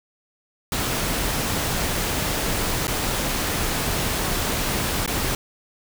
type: noise with dropouts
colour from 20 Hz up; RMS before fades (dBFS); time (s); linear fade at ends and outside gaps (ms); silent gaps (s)
pink; -24; 0.72-5.35; 2; 2.871-2.879 / 5.062-5.076
effects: none